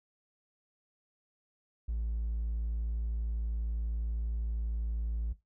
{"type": "tone", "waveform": "triangle", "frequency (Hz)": 56.2, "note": "A1", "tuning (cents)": 37, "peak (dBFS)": -28, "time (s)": [1.88, 5.33], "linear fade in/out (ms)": 10, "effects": ["noise-tail reverb RT60 0.2 s tail -17 dB re dry", "tanh soft clip ceiling -26 dBFS"]}